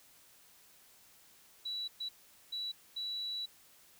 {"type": "tone bursts at uneven times", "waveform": "sine", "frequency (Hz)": 3931, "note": "B7", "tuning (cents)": -9, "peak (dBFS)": -36, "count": 4, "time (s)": [[1.65, 1.88], [2, 2.09], [2.52, 2.72], [2.96, 3.46]], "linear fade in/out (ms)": 10, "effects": ["white hiss -62 dBFS RMS until 3.99 s"]}